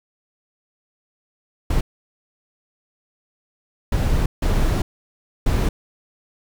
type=noise bursts at uneven times; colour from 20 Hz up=brown; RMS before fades=-18 dBFS; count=4; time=1.7-1.81 / 3.92-4.26 / 4.42-4.82 / 5.46-5.69 s; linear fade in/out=5 ms; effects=none